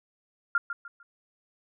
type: tone with echo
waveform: sine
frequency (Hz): 1396.9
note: F6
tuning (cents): 0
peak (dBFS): -20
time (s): 0.55-0.58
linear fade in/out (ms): 2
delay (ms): 150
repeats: 3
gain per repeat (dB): -10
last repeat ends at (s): 1.03
effects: none